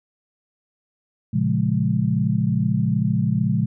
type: chord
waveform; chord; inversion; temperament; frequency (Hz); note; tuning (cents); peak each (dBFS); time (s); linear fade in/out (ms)
sine; Bb minor seventh; none; equal with one note detuned; 116.07 / 138.59 / 174.61 / 207.7; Bb2 / Db3 / F3 / Ab3; -7 / 0 / 0 / 0; -23; 1.33-3.66; 10
effects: none